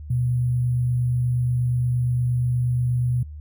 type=tone with sample-and-hold; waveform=sine; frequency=123.47 Hz; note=B2; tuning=in tune; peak=-19 dBFS; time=0.1-3.23 s; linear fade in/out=5 ms; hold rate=11025 Hz; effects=noise-tail reverb RT60 0.1 s tail -22 dB re dry + added 75 Hz sine -34 dBFS peak until 3.4 s

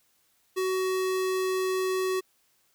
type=tone; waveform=square; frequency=374.6 Hz; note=F#4; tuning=21 cents sharp; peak=-26 dBFS; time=0.56-2.21 s; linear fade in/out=20 ms; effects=white hiss -68 dBFS RMS until 2.74 s

